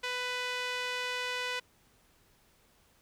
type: tone with band-pass filter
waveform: sawtooth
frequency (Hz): 497.2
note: B4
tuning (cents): +12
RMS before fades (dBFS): -35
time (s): 0.03-1.6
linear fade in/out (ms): 10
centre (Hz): 2600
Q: 1.1
effects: pink hiss -66 dBFS RMS until 3.01 s